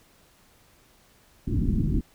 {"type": "low-pass noise", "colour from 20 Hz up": "pink", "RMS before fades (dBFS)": -24, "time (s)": [1.47, 2.01], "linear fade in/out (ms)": 5, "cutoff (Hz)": 320, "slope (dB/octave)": 48, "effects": ["pink hiss -59 dBFS RMS until 2.14 s"]}